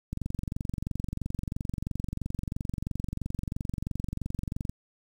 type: click train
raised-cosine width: 5 ms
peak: -19 dBFS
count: 106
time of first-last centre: 0.13-4.695 s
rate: 23 Hz
effects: 8-bit